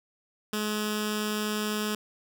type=tone with notch filter; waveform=10% pulse; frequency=211.9 Hz; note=G#3; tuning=35 cents sharp; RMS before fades=-30 dBFS; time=0.53-1.95 s; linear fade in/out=2 ms; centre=740 Hz; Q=0.71; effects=none